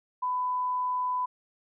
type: tone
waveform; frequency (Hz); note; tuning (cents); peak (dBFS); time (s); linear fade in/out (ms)
sine; 1000; B5; +21; -26; 0.22-1.26; 10
effects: none